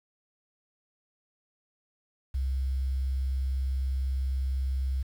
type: tone with quantisation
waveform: sine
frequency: 66 Hz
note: C2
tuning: 16 cents sharp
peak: -26 dBFS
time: 2.34-5.03 s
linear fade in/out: 10 ms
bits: 9
effects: none